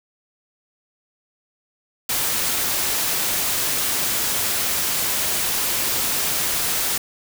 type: noise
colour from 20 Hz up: white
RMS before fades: -22 dBFS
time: 2.09-6.98 s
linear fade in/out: 5 ms
effects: none